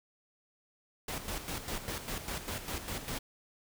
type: noise with tremolo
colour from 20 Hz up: pink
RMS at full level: -37 dBFS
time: 1.08-3.19 s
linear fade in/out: 5 ms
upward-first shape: square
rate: 5 Hz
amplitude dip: 60%
effects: none